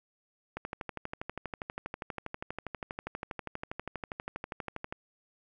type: click train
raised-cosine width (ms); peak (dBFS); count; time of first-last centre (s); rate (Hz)
0.5; -21; 55; 0.57-4.925; 12.4
effects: none